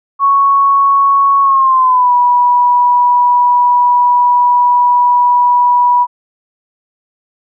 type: tone with pitch glide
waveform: sine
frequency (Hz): 1108.7 to 976.4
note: C#6 to B5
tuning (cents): 0 to -20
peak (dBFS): -6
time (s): 0.19-6.07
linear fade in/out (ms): 50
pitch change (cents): -220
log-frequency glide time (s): 1.42-2.13
effects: none